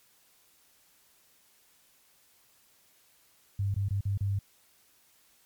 sine tone with dropouts, 99.3 Hz, G2, 23 cents sharp, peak -26 dBFS, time 3.59-4.39 s, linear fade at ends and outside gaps 5 ms, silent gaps 3.743-3.762 / 3.886-3.906 / 4.009-4.053 / 4.176-4.207 s, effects white hiss -64 dBFS RMS until 5.45 s + MP3 96 kbps

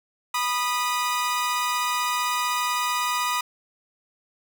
sawtooth tone pair together, 983 / 1232.7 Hz, B5 / D#6, -8 / -17 cents, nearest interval major third, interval 391 cents, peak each -22 dBFS, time 0.34-3.41 s, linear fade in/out 5 ms, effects none

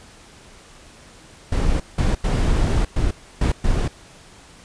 brown noise bursts at uneven times, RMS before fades -18 dBFS, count 6, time 1.52-1.8 / 1.98-2.15 / 2.24-2.85 / 2.96-3.11 / 3.41-3.52 / 3.64-3.88 s, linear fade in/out 5 ms, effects pink hiss -46 dBFS RMS until 4.64 s + resampled to 22050 Hz

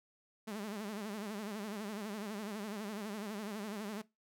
sawtooth tone with vibrato, 209.4 Hz, G#3, 15 cents sharp, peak -36 dBFS, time 0.47-4.02 s, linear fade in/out 10 ms, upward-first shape sine, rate 12 Hz, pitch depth 110 cents each way, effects noise-tail reverb RT60 0.2 s tail -19 dB re dry

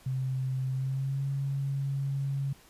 sine tone with pitch glide, 130.81 to 137.95 Hz, C3 to C#3, 0 to -8 cents, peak -28 dBFS, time 0.06-2.53 s, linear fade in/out 5 ms, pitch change +92 cents, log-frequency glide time 0.71-1.24 s, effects pink hiss -57 dBFS RMS until 2.69 s + resampled to 32000 Hz

